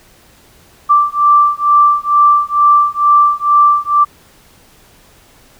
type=beating tone pair; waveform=sine; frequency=1172 / 1174.2 Hz; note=D6 / D6; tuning=-4 / -1 cents; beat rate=2.2 Hz; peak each=-10 dBFS; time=0.89-4.05 s; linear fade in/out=20 ms; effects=pink hiss -46 dBFS RMS until 5.59 s